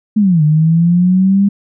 sine linear two-way sweep, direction down then up, 220 to 149.4 to 202.1 Hz, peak -7 dBFS, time 0.16-1.49 s, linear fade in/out 10 ms, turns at 0.43 s, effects none

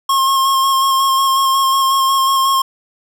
square tone with vibrato, 1076 Hz, C6, 48 cents sharp, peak -12 dBFS, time 0.09-2.62 s, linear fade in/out 5 ms, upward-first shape square, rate 5.5 Hz, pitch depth 16 cents each way, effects none

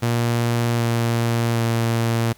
sawtooth tone with pitch steps, 118.1 / 116.81 / 115.54 Hz, A#2 / A#2 / A#2, +23 / +4 / -15 cents, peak -14 dBFS, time 0.02-2.33 s, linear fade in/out 10 ms, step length 770 ms, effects pink hiss -51 dBFS RMS until 2.37 s

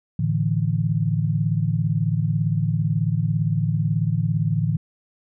sine chord, A suspended fourth, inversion none, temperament equal, 110 / 146.83 / 164.81 Hz, A2 / D3 / E3, 0 / 0 / 0 cents, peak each -23 dBFS, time 0.19-4.77 s, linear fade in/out 5 ms, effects none

